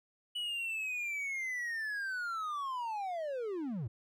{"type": "linear sweep", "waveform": "triangle", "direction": "down", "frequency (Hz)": [2960, 98], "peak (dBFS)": -33, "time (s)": [0.35, 3.88], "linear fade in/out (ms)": 10, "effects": []}